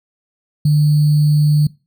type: tone with sample-and-hold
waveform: sine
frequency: 150 Hz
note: D3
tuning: 37 cents sharp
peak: -9 dBFS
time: 0.65-1.67 s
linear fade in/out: 5 ms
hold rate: 4410 Hz
effects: noise-tail reverb RT60 0.3 s tail -22 dB re dry